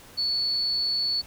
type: tone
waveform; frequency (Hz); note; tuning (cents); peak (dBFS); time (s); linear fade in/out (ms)
sine; 4435; C#8; 0; -23; 0.17-1.22; 20
effects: pink hiss -49 dBFS RMS until 1.26 s